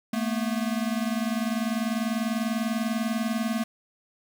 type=tone pair together; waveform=square; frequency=220 / 240.1 Hz; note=A3 / B3; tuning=0 / -49 cents; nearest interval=major second; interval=151 cents; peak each=-28 / -30 dBFS; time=0.13-3.64 s; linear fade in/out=5 ms; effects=none